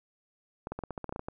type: clicks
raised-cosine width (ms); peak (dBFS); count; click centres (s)
1; -22; 12; 0.671 / 0.72 / 0.79 / 0.837 / 0.907 / 0.978 / 1.043 / 1.093 / 1.125 / 1.161 / 1.194 / 1.285
effects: none